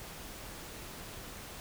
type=silence; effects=pink hiss -46 dBFS RMS until 1.6 s